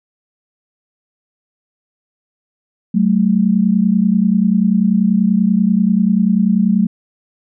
sine tone pair together, 188.7 / 219 Hz, F#3 / A3, +34 / -8 cents, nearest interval minor third, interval 258 cents, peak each -13 dBFS, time 2.94-6.87 s, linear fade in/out 10 ms, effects none

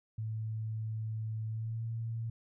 sine tone with pitch glide, 110 to 114.01 Hz, A2 to A#2, 0 to -38 cents, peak -34 dBFS, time 0.18-2.3 s, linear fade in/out 5 ms, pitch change +62 cents, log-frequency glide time 1.48-1.83 s, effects none

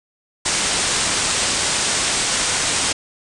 white low-pass noise, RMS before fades -20 dBFS, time 0.45-2.93 s, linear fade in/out 10 ms, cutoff 9300 Hz, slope 96 dB/octave, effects none

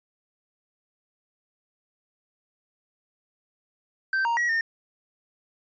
triangle tone with pitch steps, 1557 / 933 / 1914 / 1822 Hz, G6 / A#5 / A#6 / A#6, -12 / +1 / +45 / -40 cents, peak -20 dBFS, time 4.13-4.61 s, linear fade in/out 2 ms, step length 120 ms, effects resampled to 16000 Hz

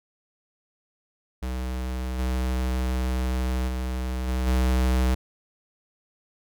square tone with level steps, 63.4 Hz, B1, 46 cents sharp, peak -28 / -24 / -27 / -24 / -20 dBFS, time 1.42-5.15 s, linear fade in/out 10 ms, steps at 2.18 / 3.67 / 4.27 / 4.46 s, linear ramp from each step 20 ms, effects none

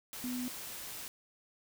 sine tone in noise, 249.2 Hz, B3, 16 cents sharp, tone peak -35 dBFS, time 0.24-0.48 s, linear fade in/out 0 ms, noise white, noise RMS -44 dBFS, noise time 0.13-1.08 s, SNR +6 dB, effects none

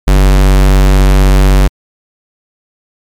square tone, 48.01 Hz, G1, 35 cents flat, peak -4 dBFS, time 0.07-1.68 s, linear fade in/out 10 ms, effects MP3 96 kbps

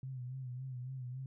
sine tone with vibrato, 128.1 Hz, C3, 36 cents flat, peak -40 dBFS, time 0.03-1.26 s, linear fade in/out 2 ms, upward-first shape sine, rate 3.6 Hz, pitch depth 66 cents each way, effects none

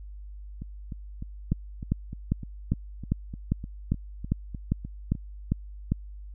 two click trains, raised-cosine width 5 ms, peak -24 / -11 dBFS, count 16 / 12, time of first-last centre 0.62-5.152 / 1.52-5.92 s, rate 3.31 / 2.5 Hz, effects added 50 Hz sine -39 dBFS peak until 6.34 s

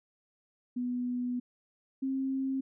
sine tone pair in turn, 246.7 / 266.9 Hz, B3 / C4, -2 / +35 cents, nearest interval minor second, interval 137 cents, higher second, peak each -30 / -29 dBFS, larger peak second, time 0.76-1.4 / 2.02-2.61 s, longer first, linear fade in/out 10 ms, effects none

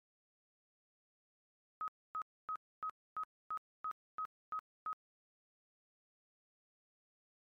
sine tone bursts, 1267 Hz, D#6, 31 cents sharp, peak -37 dBFS, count 10, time 1.81-4.93 s, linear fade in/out 0 ms, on 69 ms, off 270 ms, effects MP3 64 kbps

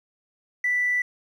triangle tone, 1975.5 Hz, B6, in tune, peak -17 dBFS, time 0.64-1.02 s, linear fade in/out 5 ms, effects tanh soft clip ceiling -18 dBFS

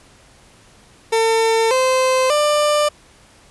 30% pulse tone with pitch steps, 450.7 / 517.7 / 594.7 Hz, A4 / C5 / D5, +42 / -18 / +22 cents, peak -11 dBFS, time 1.12-2.89 s, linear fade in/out 10 ms, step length 590 ms, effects pink hiss -49 dBFS RMS until 3.5 s + resampled to 24000 Hz

